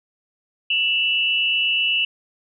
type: tone pair together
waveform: sine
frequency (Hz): 2674 / 2926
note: E7 / F#7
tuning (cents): +24 / -20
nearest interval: major second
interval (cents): 156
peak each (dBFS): -20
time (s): 0.7-2.05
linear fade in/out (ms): 5
effects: none

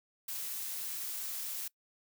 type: noise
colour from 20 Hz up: blue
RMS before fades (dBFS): -39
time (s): 0.28-1.68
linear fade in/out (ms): 5
effects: noise-tail reverb RT60 0.1 s tail -23 dB re dry

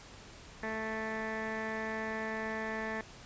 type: tone with low-pass filter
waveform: 15% pulse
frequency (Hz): 220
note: A3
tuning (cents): 0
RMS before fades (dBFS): -37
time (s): 0.63-3.01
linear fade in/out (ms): 2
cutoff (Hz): 1700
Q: 8.1
effects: pink hiss -52 dBFS RMS until 3.25 s + resampled to 16000 Hz

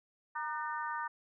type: harmonic tone with a mistuned harmonic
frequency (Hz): 302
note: D4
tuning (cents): +48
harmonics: 3 / 4 / 5 / 6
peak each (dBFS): -38 / -40 / -42 / -44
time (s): 0.35-1.08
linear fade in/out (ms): 10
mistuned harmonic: 3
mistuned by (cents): +55
effects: none

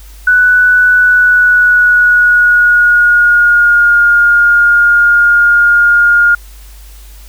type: tone with pitch glide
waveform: sine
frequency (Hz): 1485 to 1418.8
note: F#6 to F6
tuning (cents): +6 to +27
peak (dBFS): -4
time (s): 0.27-6.35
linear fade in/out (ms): 5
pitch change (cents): -79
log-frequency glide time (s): 0.93-4.01
effects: added 50 Hz sine -31 dBFS peak until 7.28 s + white hiss -41 dBFS RMS until 7.28 s

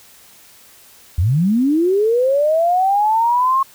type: linear sweep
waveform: sine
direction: up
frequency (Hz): 74.5 to 1087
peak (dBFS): -12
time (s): 1.18-3.63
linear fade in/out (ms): 5
effects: white hiss -46 dBFS RMS until 3.74 s

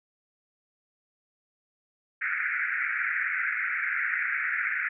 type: band-pass noise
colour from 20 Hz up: pink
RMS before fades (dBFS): -29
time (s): 2.21-4.89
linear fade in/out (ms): 10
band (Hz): 1400 to 2300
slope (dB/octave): 96
effects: none

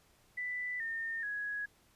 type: tone with pitch steps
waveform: sine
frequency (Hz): 1985 / 1820.3 / 1669.2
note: B6 / A#6 / G#6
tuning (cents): +8 / -42 / +8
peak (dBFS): -35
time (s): 0.37-1.66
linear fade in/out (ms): 10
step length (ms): 430
effects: pink hiss -67 dBFS RMS until 1.95 s + resampled to 32000 Hz

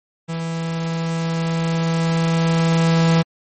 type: tone with level ramp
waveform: 45% pulse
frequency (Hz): 164.81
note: E3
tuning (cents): 0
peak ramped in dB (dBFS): -23 to -12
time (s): 0.28-3.23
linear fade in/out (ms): 20
effects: MP3 32 kbps

